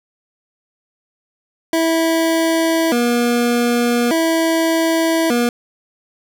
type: tone with vibrato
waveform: 25% pulse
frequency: 280 Hz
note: C#4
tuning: 18 cents sharp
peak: -10 dBFS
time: 1.73-5.49 s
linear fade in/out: 2 ms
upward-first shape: square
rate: 0.42 Hz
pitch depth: 270 cents each way
effects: none